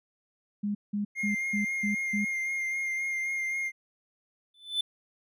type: tone bursts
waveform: sine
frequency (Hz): 205.7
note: G#3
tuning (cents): -16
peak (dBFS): -27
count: 6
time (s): 0.63-2.25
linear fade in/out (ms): 10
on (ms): 120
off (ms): 180
type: tone with vibrato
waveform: triangle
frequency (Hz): 2119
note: C7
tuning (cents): +21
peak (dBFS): -27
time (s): 1.15-3.72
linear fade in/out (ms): 50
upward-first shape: sine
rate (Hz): 3.8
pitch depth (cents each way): 20
type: tone with exponential growth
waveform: triangle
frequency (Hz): 3513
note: A7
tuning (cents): -3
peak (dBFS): -21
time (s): 4.54-4.81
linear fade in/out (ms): 5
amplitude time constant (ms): 57
effects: none